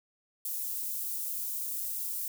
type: high-pass noise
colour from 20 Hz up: white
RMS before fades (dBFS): -35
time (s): 0.45-2.28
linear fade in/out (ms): 2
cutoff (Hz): 11000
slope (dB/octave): 12
effects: none